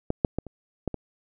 clicks, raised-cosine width 2 ms, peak -11 / -6 / -13 / -26 / -13 / -18 dBFS, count 6, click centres 0.104 / 0.248 / 0.386 / 0.467 / 0.877 / 0.943 s, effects none

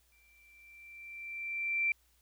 sine tone with exponential growth, 2349 Hz, D7, in tune, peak -26 dBFS, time 0.12-1.92 s, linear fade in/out 2 ms, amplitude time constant 390 ms, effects added 60 Hz sine -70 dBFS peak until 2.21 s + white hiss -71 dBFS RMS until 2.21 s

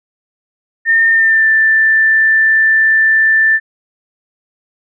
sine tone with pitch glide, 1816 to 1771.5 Hz, A#6 to A6, -46 to +11 cents, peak -7 dBFS, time 0.85-3.6 s, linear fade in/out 50 ms, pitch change -43 cents, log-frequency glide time 1.12-1.48 s, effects none

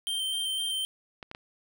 square tone with vibrato, 3136 Hz, G7, in tune, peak -29 dBFS, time 0.07-0.85 s, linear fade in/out 0 ms, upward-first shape square, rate 3.9 Hz, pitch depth 12 cents each way
clicks, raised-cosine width 0.3 ms, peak -24 dBFS, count 3, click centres 1.228 / 1.314 / 1.349 s
effects none

